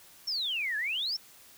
sine exponential two-way sweep, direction down then up, 5588 to 1659 to 5588 Hz, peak -29 dBFS, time 0.27-1.17 s, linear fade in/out 10 ms, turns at 0.77 s, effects white hiss -55 dBFS RMS until 1.57 s

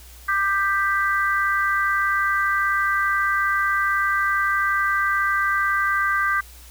sine chord, G major, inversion second, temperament equal with one note detuned, 1190.4 / 1568 / 1975.5 Hz, D6 / G6 / B6, +23 / 0 / 0 cents, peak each -22 / -21 / -27 dBFS, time 0.28-6.41 s, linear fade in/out 10 ms, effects added 60 Hz sine -43 dBFS peak until 6.7 s + white hiss -47 dBFS RMS until 6.7 s

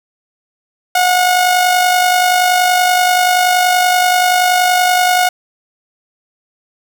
sawtooth tone with amplitude modulation, 726 Hz, F#5, 33 cents flat, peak -4 dBFS, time 0.95-5.29 s, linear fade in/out 5 ms, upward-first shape sine, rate 50.5 Hz, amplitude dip 40%, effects none

